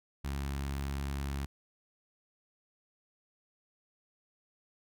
sawtooth tone with notch filter, 69.3 Hz, C#2, in tune, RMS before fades -36 dBFS, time 0.24-1.46 s, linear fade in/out 10 ms, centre 510 Hz, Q 1.3, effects none

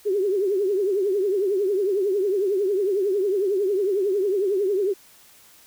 sine tone with vibrato, 392.8 Hz, G4, 4 cents sharp, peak -19 dBFS, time 0.05-4.94 s, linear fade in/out 20 ms, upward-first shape triangle, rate 11 Hz, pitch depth 150 cents each way, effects white hiss -52 dBFS RMS until 5.66 s

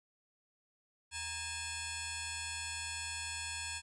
sine tone with frequency modulation, 2653 Hz, E7, 10 cents sharp, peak -38 dBFS, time 1.11-3.82 s, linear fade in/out 50 ms, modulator 858 Hz, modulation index 7.4, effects none

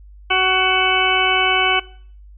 harmonic tone, 374.1 Hz, F#4, 19 cents sharp, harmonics 1 / 2 / 3 / 4 / 6 / 7 / 8, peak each -24 / -21 / -22 / -21 / -20 / -23 / -20 dBFS, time 0.3-1.8 s, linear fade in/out 10 ms, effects noise-tail reverb RT60 0.5 s tail -19 dB re dry + added 50 Hz sine -39 dBFS peak until 2.37 s

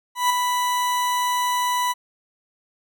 40% pulse tone with ADSR envelope, 987.8 Hz, B5, in tune, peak -14 dBFS, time 0.15-1.94 s, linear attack 150 ms, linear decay 7 ms, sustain -5 dB, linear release 30 ms, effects none

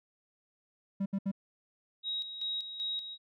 triangle tone bursts, 196 Hz, G3, in tune, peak -27 dBFS, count 3, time 1-1.316 s, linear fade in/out 10 ms, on 60 ms, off 68 ms
sine tone with tremolo, 3805 Hz, A#7, 35 cents sharp, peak -32 dBFS, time 2.03-3.18 s, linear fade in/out 50 ms, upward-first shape square, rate 2.6 Hz, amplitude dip 60%
effects none

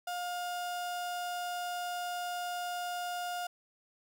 35% pulse tone, 710 Hz, F5, 28 cents sharp, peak -33 dBFS, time 0.07-3.47 s, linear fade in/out 5 ms, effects none

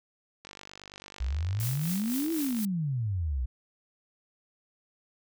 click train, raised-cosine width 0.2 ms, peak -27 dBFS, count 106, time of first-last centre 0.45-2.588 s, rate 49.1 Hz
sine exponential two-way sweep, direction up then down, 58.7 to 336.7 to 58.7 Hz, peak -27 dBFS, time 1.2-3.46 s, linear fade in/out 10 ms, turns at 2.32 s
blue noise with tremolo, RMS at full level -35 dBFS, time 1.6-2.65 s, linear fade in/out 0 ms, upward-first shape triangle, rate 4 Hz, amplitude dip 70%
effects none

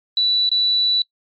sine tone with dropouts, 3954 Hz, B7, 1 cent sharp, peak -14 dBFS, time 0.17-1.02 s, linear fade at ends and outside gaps 2 ms, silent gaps 0.492-0.515 s, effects noise-tail reverb RT60 0.1 s tail -23 dB re dry + MP3 32 kbps

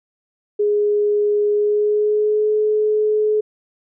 sine tone with pitch glide, 415.3 to 426.5 Hz, G#4 to G#4, 0 to +46 cents, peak -14 dBFS, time 0.59-3.41 s, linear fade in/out 10 ms, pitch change +46 cents, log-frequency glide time 1.52-2.52 s, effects none

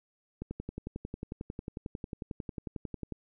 click train, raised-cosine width 3 ms, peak -24 dBFS, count 31, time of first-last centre 0.42-3.123 s, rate 11.1 Hz, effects none

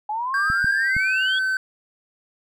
sine exponential sweep, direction up, 830.6 to 3398 Hz, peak -23 dBFS, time 0.09-1.39 s, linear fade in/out 5 ms
triangle tone with pitch glide, 1592 to 1529.8 Hz, G6 to G6, +26 to -43 cents, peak -18 dBFS, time 0.34-1.57 s, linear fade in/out 2 ms, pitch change -69 cents, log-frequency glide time 0.82-1 s
clicks, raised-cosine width 5 ms, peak -18 dBFS, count 3, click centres 0.501 / 0.645 / 0.966 s
effects none

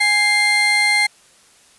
35% pulse tone pair together, 828.6 / 2100 Hz, G#5 / C7, -4 / +6 cents, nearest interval octave + major third, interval 1610 cents, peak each -21 / -12 dBFS, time 0-1.07 s, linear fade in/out 10 ms, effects white hiss -51 dBFS RMS until 1.78 s + resampled to 24000 Hz

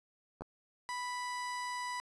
clicks, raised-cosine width 1 ms, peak -29 dBFS, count 2, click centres 0.409 / 0.42 s
30% pulse tone, 987.8 Hz, B5, in tune, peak -34 dBFS, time 0.89-2 s, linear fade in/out 0 ms
effects resampled to 24000 Hz + 10-bit

